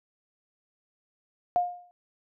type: tone with exponential decay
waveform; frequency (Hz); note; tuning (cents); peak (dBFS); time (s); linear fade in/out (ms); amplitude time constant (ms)
sine; 710; F5; +28; -18; 1.56-1.91; 0; 74
effects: none